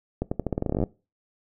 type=accelerating click train; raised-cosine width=2 ms; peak=-12 dBFS; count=17; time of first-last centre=0.22-0.838 s; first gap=95 ms; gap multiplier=0.86; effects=noise-tail reverb RT60 0.3 s tail -21 dB re dry